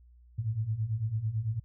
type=beating tone pair; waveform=sine; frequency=104.6 / 113.6 Hz; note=G#2 / A#2; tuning=+13 / -44 cents; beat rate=9 Hz; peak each=-34 / -30 dBFS; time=0.38-1.6 s; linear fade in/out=10 ms; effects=added 60 Hz sine -54 dBFS peak until 1.64 s